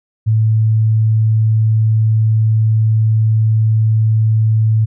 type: tone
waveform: sine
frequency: 110 Hz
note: A2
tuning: in tune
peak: -9 dBFS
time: 0.26-4.86 s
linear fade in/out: 20 ms
effects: none